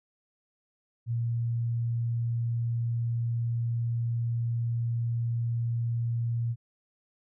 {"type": "tone", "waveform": "sine", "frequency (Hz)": 117.2, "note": "A#2", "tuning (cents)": 10, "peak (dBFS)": -26, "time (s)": [1.06, 6.56], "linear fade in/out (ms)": 50, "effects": []}